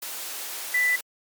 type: tone in noise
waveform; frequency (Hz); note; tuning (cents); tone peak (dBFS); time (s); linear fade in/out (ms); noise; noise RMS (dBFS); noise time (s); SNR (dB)
sine; 1986; B6; +9; -19; 0.74-0.96; 5; white; -34; 0.02-1.01; +12
effects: high-pass 400 Hz 12 dB/octave + MP3 96 kbps